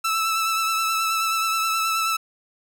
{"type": "tone with vibrato", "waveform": "sawtooth", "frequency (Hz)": 1318.5, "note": "E6", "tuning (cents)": 0, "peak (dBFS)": -17, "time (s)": [0.04, 2.17], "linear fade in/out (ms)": 10, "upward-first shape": "triangle", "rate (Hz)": 9.4, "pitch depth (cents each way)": 26, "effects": []}